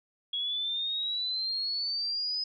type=exponential sweep; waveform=sine; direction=up; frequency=3322 to 5060 Hz; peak=-29 dBFS; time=0.33-2.44 s; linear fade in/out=5 ms; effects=none